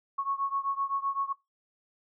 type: beating tone pair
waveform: sine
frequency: 1100 / 1107.8 Hz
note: C#6 / C#6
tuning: -14 / -1 cents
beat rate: 7.8 Hz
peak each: -31 / -32 dBFS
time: 0.18-1.33 s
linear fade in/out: 10 ms
effects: noise-tail reverb RT60 0.2 s tail -20 dB re dry